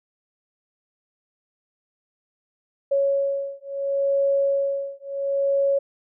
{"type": "beating tone pair", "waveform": "sine", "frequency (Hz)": [554.4, 555.12], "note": ["C#5", "C#5"], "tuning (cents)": [0, 2], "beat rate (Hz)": 0.72, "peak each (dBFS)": -23, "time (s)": [2.91, 5.79], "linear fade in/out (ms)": 10, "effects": []}